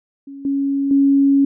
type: tone with level steps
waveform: sine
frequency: 277.2 Hz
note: C#4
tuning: in tune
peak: -31 / -16 / -10 dBFS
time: 0.27-1.45 s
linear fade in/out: 5 ms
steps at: 0.45 / 0.91 s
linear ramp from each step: 2 ms
effects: none